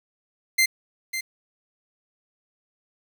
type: tone with echo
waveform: sawtooth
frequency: 2083 Hz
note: C7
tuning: 8 cents flat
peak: -13 dBFS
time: 0.58-0.66 s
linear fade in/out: 10 ms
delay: 550 ms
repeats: 1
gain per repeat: -10 dB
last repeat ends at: 1.21 s
effects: 8-bit